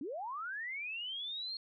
sine linear sweep, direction up, 247.2 to 4311 Hz, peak -38 dBFS, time 0.01-1.57 s, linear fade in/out 2 ms, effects none

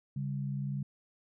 sine tone pair together, 139.64 / 200 Hz, C#3 / G3, +13 / +35 cents, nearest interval tritone, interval 622 cents, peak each -33 / -39 dBFS, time 0.16-0.83 s, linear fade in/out 5 ms, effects none

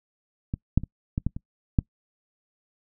clicks, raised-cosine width 5 ms, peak -15 / -6 / -21 / -13 / -12 / -21 / -6 dBFS, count 7, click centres 0.539 / 0.776 / 0.836 / 1.179 / 1.266 / 1.365 / 1.788 s, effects noise-tail reverb RT60 0.1 s tail -24 dB re dry

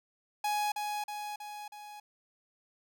45% pulse tone with echo, 835 Hz, G#5, 9 cents sharp, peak -29 dBFS, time 0.44-0.72 s, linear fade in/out 5 ms, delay 320 ms, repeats 4, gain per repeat -4 dB, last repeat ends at 2 s, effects none

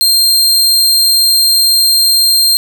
sawtooth tone, 4186 Hz, C8, in tune, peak -4 dBFS, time 0.01-2.57 s, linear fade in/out 0 ms, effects 7-bit

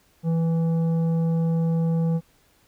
triangle tone with tanh clipping, 164.81 Hz, E3, in tune, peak -21 dBFS, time 0.23-2.21 s, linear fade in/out 50 ms, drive 13 dB, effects pink hiss -61 dBFS RMS until 2.67 s

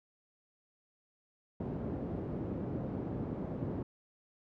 pink band-pass noise, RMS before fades -38 dBFS, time 1.6-3.83 s, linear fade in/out 5 ms, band 110 to 410 Hz, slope 12 dB/octave, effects none

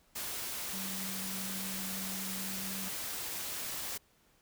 sine tone in noise, 191.2 Hz, G3, 43 cents flat, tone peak -42 dBFS, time 0.73-2.89 s, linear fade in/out 10 ms, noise white, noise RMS -39 dBFS, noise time 0.15-3.98 s, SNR -6 dB, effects pink hiss -68 dBFS RMS until 4.41 s

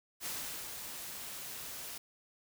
white noise with ADSR envelope, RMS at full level -39 dBFS, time 0.2-1.98 s, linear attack 52 ms, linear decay 410 ms, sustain -5 dB, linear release 5 ms, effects none

